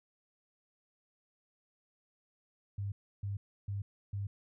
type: tone bursts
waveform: sine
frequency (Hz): 100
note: G2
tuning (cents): +35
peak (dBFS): -34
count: 4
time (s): 2.78-4.27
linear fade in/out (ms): 5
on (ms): 140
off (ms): 310
effects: none